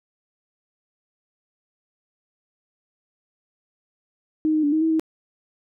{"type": "tone with pitch steps", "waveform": "sine", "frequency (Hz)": [311.6, 309.2, 290.2, 314, 322.5, 318.4], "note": ["D#4", "D#4", "D4", "D#4", "E4", "D#4"], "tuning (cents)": [3, -11, -21, 16, -38, 40], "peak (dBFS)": -17, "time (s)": [4.45, 4.996], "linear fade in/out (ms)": 0, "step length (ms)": 91, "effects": []}